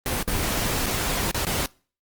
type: noise with dropouts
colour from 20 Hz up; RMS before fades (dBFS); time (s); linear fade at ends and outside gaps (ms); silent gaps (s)
pink; -25; 0.06-1.66; 1; 0.228-0.277 / 0.86-0.864 / 1.312-1.345 / 1.45-1.467
effects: noise-tail reverb RT60 0.4 s tail -24 dB re dry + Opus 24 kbps